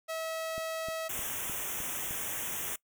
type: tone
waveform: sawtooth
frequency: 646 Hz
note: E5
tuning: 35 cents flat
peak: -30 dBFS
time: 0.08-1.09 s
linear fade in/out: 20 ms
type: click train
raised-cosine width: 3 ms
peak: -32 dBFS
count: 6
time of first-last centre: 0.58-2.109 s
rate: 3.27 Hz
type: band-stop noise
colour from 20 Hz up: white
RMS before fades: -36 dBFS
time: 1.09-2.76 s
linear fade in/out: 5 ms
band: 3500 to 5700 Hz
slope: 96 dB/octave
effects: noise-tail reverb RT60 0.1 s tail -22 dB re dry